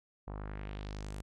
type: tone with low-pass filter sweep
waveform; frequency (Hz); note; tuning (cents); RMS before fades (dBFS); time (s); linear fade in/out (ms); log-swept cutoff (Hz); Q
sawtooth; 50.9; G#1; -34; -42; 0.27-1.22; 10; 910 to 11000; 1.8
effects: none